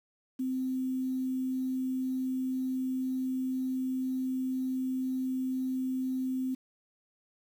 sine tone with quantisation, 259.4 Hz, C4, 15 cents flat, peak -29 dBFS, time 0.39-6.55 s, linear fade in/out 10 ms, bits 9, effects none

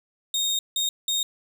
30% pulse tone bursts at uneven times, 3702 Hz, A#7, 13 cents flat, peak -20 dBFS, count 3, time 0.34-0.59 / 0.76-0.89 / 1.08-1.23 s, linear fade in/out 2 ms, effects none

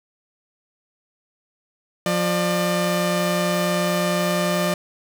sawtooth tone pair together, 176.7 / 599 Hz, F3 / D5, +21 / +34 cents, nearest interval octave + major sixth, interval 2113 cents, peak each -18 dBFS, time 2.06-4.74 s, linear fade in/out 2 ms, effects none

